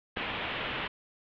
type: low-pass noise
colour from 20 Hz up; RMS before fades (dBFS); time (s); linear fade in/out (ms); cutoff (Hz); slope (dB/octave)
white; -35; 0.16-0.88; 10; 3300; 48
type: click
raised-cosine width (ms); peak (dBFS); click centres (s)
1; -20; 0.172
effects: none